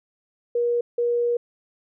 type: tone pair in turn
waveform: sine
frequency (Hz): 477.4 / 477.4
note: A#4 / A#4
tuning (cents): +41 / +41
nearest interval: unison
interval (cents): 0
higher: neither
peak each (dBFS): -19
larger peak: neither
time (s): 0.55-0.81 / 0.98-1.37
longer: second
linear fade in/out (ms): 5
effects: none